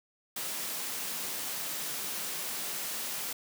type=high-pass noise; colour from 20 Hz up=white; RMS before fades=-36 dBFS; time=0.36-3.33 s; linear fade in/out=5 ms; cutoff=130 Hz; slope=24 dB/octave; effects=none

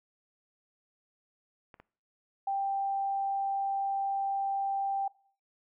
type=clicks; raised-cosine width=0.5 ms; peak=-35 dBFS; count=2; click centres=1.742 / 1.8 s
type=tone; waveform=sine; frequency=787 Hz; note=G5; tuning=7 cents sharp; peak=-28 dBFS; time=2.47-5.08 s; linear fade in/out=5 ms
effects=noise-tail reverb RT60 0.5 s tail -22 dB re dry

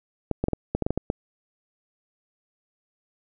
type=clicks; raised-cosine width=2 ms; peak=-10 dBFS; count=10; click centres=0.313 / 0.44 / 0.484 / 0.533 / 0.75 / 0.823 / 0.865 / 0.906 / 0.976 / 1.101 s; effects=none

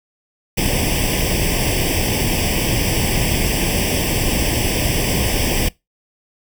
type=noise with comb filter; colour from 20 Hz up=pink; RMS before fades=-18 dBFS; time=0.57-5.69 s; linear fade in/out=10 ms; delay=0.37 ms; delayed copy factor=+1; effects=noise-tail reverb RT60 0.2 s tail -23 dB re dry

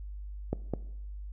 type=clicks; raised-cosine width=2 ms; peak=-16 dBFS; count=2; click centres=0.53 / 0.737 s; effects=noise-tail reverb RT60 0.8 s tail -19 dB re dry + added 50 Hz sine -38 dBFS peak until 1.32 s

